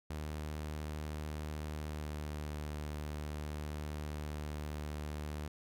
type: tone with pitch glide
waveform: sawtooth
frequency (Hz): 76.1 to 75.05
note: D#2 to D2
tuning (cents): -38 to +38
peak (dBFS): -35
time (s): 0.1-5.48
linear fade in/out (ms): 5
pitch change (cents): -24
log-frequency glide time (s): 1.83-2.22
effects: none